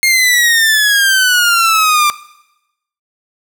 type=exponential sweep; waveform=sawtooth; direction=down; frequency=2141 to 1180 Hz; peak=-5 dBFS; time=0.03-2.1 s; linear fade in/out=0 ms; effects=noise-tail reverb RT60 0.9 s tail -19 dB re dry